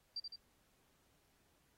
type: tone with echo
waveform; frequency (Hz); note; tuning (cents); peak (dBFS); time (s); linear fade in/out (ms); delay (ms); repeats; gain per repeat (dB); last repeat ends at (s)
sine; 4699; D8; 0; -39; 0.16-0.2; 5; 80; 2; -4; 0.36
effects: pink hiss -75 dBFS RMS until 1.77 s + AAC 48 kbps